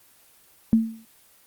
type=tone with exponential decay; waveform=sine; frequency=224.4 Hz; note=A3; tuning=34 cents sharp; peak=-11 dBFS; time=0.73-1.05 s; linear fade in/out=0 ms; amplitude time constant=68 ms; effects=white hiss -56 dBFS RMS until 1.46 s + Opus 24 kbps